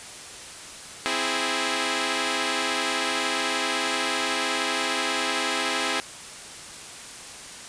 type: chord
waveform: 5% pulse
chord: C augmented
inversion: none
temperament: equal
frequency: 261.6 / 329.6 / 415.3 Hz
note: C4 / E4 / G#4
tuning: 0 / 0 / 0 cents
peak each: -17 dBFS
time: 1.06-6 s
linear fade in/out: 0 ms
effects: white hiss -40 dBFS RMS until 7.68 s + resampled to 22050 Hz